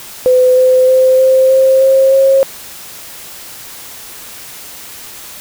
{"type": "tone with pitch steps", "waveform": "sine", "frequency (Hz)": [507, 512.3, 517.7, 523.1, 528.5, 534.1, 539.6], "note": ["B4", "C5", "C5", "C5", "C5", "C5", "C#5"], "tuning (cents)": [45, -37, -18, -1, 17, 36, -47], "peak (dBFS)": -5, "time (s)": [0.26, 2.43], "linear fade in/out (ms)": 0, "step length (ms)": 310, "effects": ["white hiss -31 dBFS RMS until 5.4 s"]}